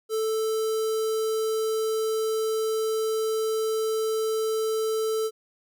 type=tone with notch filter; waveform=square; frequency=440 Hz; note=A4; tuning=in tune; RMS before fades=-26 dBFS; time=0.09-5.31 s; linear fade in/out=50 ms; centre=2100 Hz; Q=0.83; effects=none